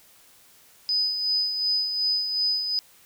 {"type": "tone with tremolo", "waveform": "sine", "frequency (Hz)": 4998, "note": "D#8", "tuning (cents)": 7, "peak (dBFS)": -20, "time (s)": [0.89, 2.79], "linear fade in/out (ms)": 0, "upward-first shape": "sine", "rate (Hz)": 2.7, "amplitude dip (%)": 50, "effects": ["white hiss -55 dBFS RMS until 3.05 s"]}